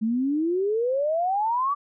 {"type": "exponential sweep", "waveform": "sine", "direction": "up", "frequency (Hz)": [213, 1174.7], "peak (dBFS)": -21, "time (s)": [0.01, 1.75], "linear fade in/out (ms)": 20, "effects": []}